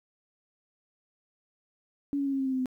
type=tone with pitch steps; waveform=sine; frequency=283.1 / 279 / 275 / 271.1 / 267.2 / 263.4 / 259.6 / 255.9 Hz; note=C#4 / C#4 / C#4 / C#4 / C4 / C4 / C4 / C4; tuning=+37 / +11 / -14 / -38 / +36 / +12 / -13 / -38 cents; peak=-26 dBFS; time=2.13-2.658 s; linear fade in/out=0 ms; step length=66 ms; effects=11-bit